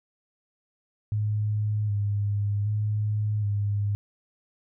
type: tone with vibrato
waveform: sine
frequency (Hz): 104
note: G#2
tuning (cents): +3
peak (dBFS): -23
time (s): 1.12-3.95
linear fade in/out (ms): 0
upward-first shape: square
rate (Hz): 0.65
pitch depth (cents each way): 29
effects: none